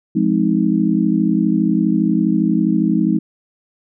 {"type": "chord", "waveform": "sine", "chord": "F minor seventh", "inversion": "none", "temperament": "just", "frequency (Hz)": [174.61, 209.5, 261.9, 314.3], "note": ["F3", "Ab3", "C4", "Eb4"], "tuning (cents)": [0, 15, 2, 18], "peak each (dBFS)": [-19, -17, -20, -18], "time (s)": [0.15, 3.19], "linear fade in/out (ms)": 10, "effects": []}